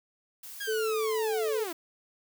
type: noise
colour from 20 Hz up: blue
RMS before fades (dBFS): -44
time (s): 0.43-1.73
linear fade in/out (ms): 5
type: linear sweep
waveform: sawtooth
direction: down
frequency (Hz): 1661.2 to 311.1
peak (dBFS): -30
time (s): 0.6-1.73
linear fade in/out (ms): 10
type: tone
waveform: sine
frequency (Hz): 438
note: A4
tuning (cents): -8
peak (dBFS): -27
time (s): 0.67-1.65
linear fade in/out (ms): 20
effects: none